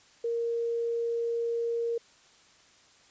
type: tone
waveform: sine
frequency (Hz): 466.2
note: A#4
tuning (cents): 0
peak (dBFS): -27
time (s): 0.24-1.98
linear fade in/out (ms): 5
effects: white hiss -59 dBFS RMS until 3.1 s + resampled to 16000 Hz